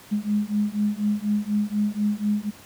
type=beating tone pair; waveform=sine; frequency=206.4 / 210.5 Hz; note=G#3 / G#3; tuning=-10 / +24 cents; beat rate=4.1 Hz; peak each=-24 dBFS; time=0.11-2.51 s; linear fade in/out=20 ms; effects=pink hiss -47 dBFS RMS until 2.65 s + high-pass 80 Hz 12 dB/octave